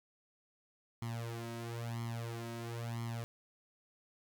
sawtooth tone with flanger, 116.54 Hz, A#2, in tune, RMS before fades -41 dBFS, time 1.02-3.24 s, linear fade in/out 0 ms, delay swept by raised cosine 0.94 to 3.14 ms, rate 1 Hz, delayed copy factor +1, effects none

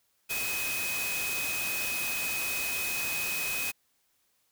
sine tone in noise, 2522 Hz, D#7, 23 cents sharp, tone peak -32 dBFS, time 0.29-3.72 s, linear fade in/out 20 ms, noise white, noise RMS -34 dBFS, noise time 0.29-3.72 s, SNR -1 dB, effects white hiss -72 dBFS RMS until 4.51 s

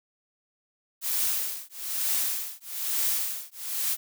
blue noise with tremolo, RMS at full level -25 dBFS, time 1.01-3.97 s, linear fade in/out 50 ms, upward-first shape triangle, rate 1.1 Hz, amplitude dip 100%, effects none

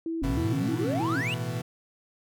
sine tone with vibrato, 299.5 Hz, D4, 34 cents sharp, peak -28 dBFS, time 0.06-1.21 s, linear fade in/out 2 ms, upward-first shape square, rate 3.2 Hz, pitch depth 160 cents each way
triangle exponential sweep, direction up, 38.89 to 2960 Hz, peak -27 dBFS, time 0.22-1.34 s, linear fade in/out 0 ms
40% pulse chord, A suspended second, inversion none, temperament equal, 110 / 123.47 / 164.81 Hz, A2 / B2 / E3, 0 / 0 / 0 cents, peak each -35 / -31 / -35 dBFS, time 0.23-1.62 s, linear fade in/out 10 ms
effects none

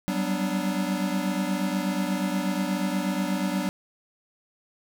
square chord, G major seventh, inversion third, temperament equal with one note detuned, 187.69 / 196 / 246.9 / 293.7 Hz, F#3 / G3 / B3 / D4, +25 / 0 / 0 / 0 cents, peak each -29 / -31 / -34 / -32 dBFS, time 0.08-3.69 s, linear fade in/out 0 ms, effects none

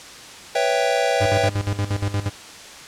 square chord, C# half-diminished seventh, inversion third, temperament equal, 493.9 / 554.4 / 659.3 / 784 Hz, B4 / C#5 / E5 / G5, 0 / 0 / 0 / 0 cents, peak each -24 dBFS, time 0.55-1.49 s, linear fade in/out 5 ms
45% pulse tone with tremolo, 100.8 Hz, G2, 49 cents sharp, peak -19 dBFS, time 1.2-2.3 s, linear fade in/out 20 ms, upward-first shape square, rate 8.5 Hz, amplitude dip 75%
effects white hiss -39 dBFS RMS until 2.87 s + low-pass 7000 Hz 12 dB/octave

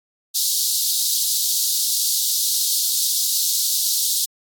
pink high-pass noise, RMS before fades -20 dBFS, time 0.34-4.26 s, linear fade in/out 20 ms, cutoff 3800 Hz, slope 48 dB/octave, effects AAC 64 kbps

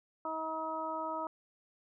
harmonic tone, 318.4 Hz, D#4, 40 cents sharp, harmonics 1 / 2 / 3 / 4, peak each -44 / -40 / -38 / -40 dBFS, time 0.25-1.27 s, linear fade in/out 2 ms, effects none

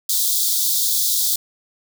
white high-pass noise, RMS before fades -19 dBFS, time 0.09-1.36 s, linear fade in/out 5 ms, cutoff 3400 Hz, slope 96 dB/octave, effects none

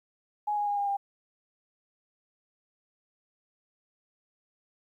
sine tone with pitch steps, 835 / 825.9 / 816.9 / 808 / 799.1 Hz, G#5 / G#5 / G#5 / G#5 / G5, +9 / -10 / -29 / -48 / +33 cents, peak -26 dBFS, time 0.47-0.97 s, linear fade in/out 10 ms, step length 100 ms, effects 11-bit

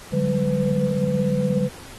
sine tone cluster, 146.6 / 185.6 / 202.1 / 502 Hz, D3 / F#3 / G#3 / B4, -3 / +6 / -47 / +28 cents, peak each -24 dBFS, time 0.12-1.69 s, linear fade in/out 20 ms, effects pink hiss -42 dBFS RMS until 1.98 s + AAC 32 kbps

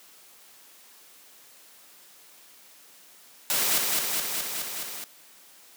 white noise with echo, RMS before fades -25 dBFS, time 3.5-3.78 s, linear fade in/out 0 ms, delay 210 ms, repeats 6, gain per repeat -2 dB, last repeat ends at 5.04 s, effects white hiss -53 dBFS RMS until 5.76 s + high-pass 200 Hz 12 dB/octave

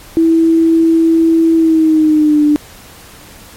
sine tone with pitch glide, 327.5 to 296.9 Hz, E4 to D4, -11 to +19 cents, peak -6 dBFS, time 0.17-2.56 s, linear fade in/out 0 ms, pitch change -170 cents, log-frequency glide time 1.55-2.44 s, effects pink hiss -37 dBFS RMS until 3.56 s + MP3 64 kbps

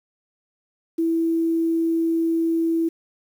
sine tone with quantisation, 329.6 Hz, E4, in tune, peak -18 dBFS, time 0.98-2.89 s, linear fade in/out 10 ms, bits 8, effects none

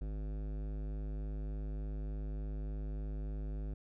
sine tone with hard clipping, 51.7 Hz, G#1, 7 cents flat, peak -39 dBFS, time 0.01-3.74 s, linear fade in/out 5 ms, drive 16 dB, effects none

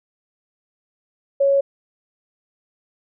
sine tone, 554.4 Hz, C#5, in tune, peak -13 dBFS, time 1.4-1.61 s, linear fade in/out 10 ms, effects none

